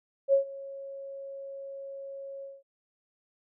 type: tone with ADSR envelope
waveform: sine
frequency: 549 Hz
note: C#5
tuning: 17 cents flat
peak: -17 dBFS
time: 0.28-2.63 s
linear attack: 51 ms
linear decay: 110 ms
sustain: -21 dB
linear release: 200 ms
effects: none